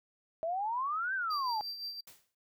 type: exponential two-way sweep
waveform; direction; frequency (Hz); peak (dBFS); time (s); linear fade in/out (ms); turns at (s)
sine; up then down; 635 to 1601 to 826; -31; 0.43-1.61; 0; 1.14
type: tone with tremolo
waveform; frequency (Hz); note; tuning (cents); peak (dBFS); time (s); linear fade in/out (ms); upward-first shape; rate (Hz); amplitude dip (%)
triangle; 4699; D8; 0; -35; 1.3-2.01; 10; sine; 5.8; 55
type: noise with exponential decay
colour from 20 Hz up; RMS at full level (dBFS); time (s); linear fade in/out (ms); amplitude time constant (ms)
white; -49; 2.07-2.35; 5; 59
effects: noise-tail reverb RT60 0.1 s tail -25 dB re dry